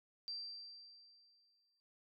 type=tone with exponential decay; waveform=sine; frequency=4699 Hz; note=D8; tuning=in tune; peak=-40 dBFS; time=0.28-1.8 s; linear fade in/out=0 ms; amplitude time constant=330 ms; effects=none